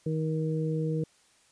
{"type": "harmonic tone", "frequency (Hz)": 157.9, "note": "D#3", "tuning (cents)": 26, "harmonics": [1, 2, 3], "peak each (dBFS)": [-28, -35, -33], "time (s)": [0.06, 1.04], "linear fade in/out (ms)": 5, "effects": ["white hiss -63 dBFS RMS until 1.51 s", "resampled to 22050 Hz"]}